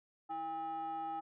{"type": "tone with frequency modulation", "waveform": "sine", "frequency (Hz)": 806, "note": "G5", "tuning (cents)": 48, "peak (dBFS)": -36, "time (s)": [0.29, 1.21], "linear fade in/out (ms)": 20, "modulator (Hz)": 480, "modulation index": 0.54, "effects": ["tanh soft clip ceiling -34 dBFS"]}